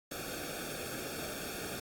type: noise with comb filter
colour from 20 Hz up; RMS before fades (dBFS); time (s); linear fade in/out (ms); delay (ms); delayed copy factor
pink; -41; 0.11-1.8; 5; 1; -0.85
effects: AAC 64 kbps